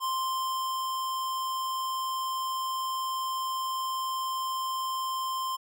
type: tone with ADSR envelope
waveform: square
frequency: 1046.5 Hz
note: C6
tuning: in tune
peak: -28 dBFS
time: 0-5.57 s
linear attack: 43 ms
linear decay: 810 ms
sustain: -2 dB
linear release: 20 ms
effects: none